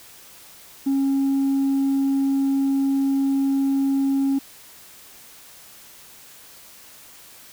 triangle tone with tanh clipping, 273.2 Hz, C#4, 25 cents flat, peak -18 dBFS, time 0.86-4.39 s, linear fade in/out 10 ms, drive 6 dB, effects white hiss -46 dBFS RMS until 7.52 s

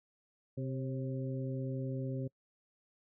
harmonic tone with a mistuned harmonic, 130.81 Hz, C3, in tune, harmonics 1 / 2 / 3 / 4, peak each -36 / -41 / -45 / -45 dBFS, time 0.57-2.28 s, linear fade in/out 10 ms, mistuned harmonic 4, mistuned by +44 cents, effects noise-tail reverb RT60 0.1 s tail -25 dB re dry

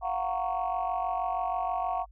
sine chord, Gb major seventh, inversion third, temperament just, 693.7 / 740 / 925 / 1110 Hz, F5 / Gb5 / Bb5 / Db6, -12 / 0 / -14 / +2 cents, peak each -32 / -30 / -35 / -34 dBFS, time 0.01-2.06 s, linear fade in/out 50 ms, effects tanh soft clip ceiling -20 dBFS + added 50 Hz sine -50 dBFS peak until 2.11 s

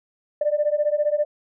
sine beating tone pair, 587.3 / 602.3 Hz, D5 / D5, 0 / +44 cents, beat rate 15 Hz, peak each -21 dBFS, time 0.41-1.25 s, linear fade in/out 5 ms, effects tanh soft clip ceiling -11 dBFS

